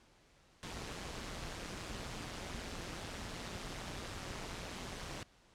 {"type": "noise with amplitude modulation", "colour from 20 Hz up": "pink", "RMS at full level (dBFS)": -41, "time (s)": [0.63, 5.23], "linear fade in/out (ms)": 0, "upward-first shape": "sine", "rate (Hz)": 180, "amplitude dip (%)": 70, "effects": ["pink hiss -66 dBFS RMS until 5.54 s", "low-pass 7000 Hz 12 dB/octave"]}